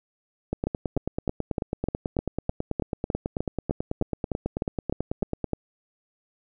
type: two click trains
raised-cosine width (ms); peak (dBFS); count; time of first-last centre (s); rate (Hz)
2; -13 / -12; 46 / 17; 0.53-5.443 / 0.67-5.533; 9.16 / 3.29
effects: none